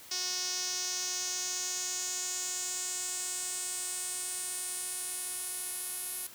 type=tone with band-pass filter sweep; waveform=sawtooth; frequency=365.1 Hz; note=F#4; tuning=23 cents flat; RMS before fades=-36 dBFS; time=0.11-6.27 s; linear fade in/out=5 ms; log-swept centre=5500 to 11000 Hz; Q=4.2; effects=white hiss -51 dBFS RMS until 6.34 s